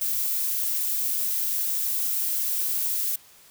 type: noise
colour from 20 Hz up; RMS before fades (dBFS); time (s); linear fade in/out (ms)
violet; -26; 0.01-3.16; 5
effects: white hiss -53 dBFS RMS until 3.5 s